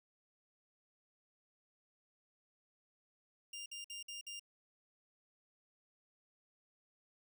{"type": "tone bursts", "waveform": "20% pulse", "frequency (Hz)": 2800, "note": "F7", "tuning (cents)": 4, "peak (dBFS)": -40, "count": 5, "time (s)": [3.53, 4.396], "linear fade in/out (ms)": 5, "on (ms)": 130, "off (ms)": 54, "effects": []}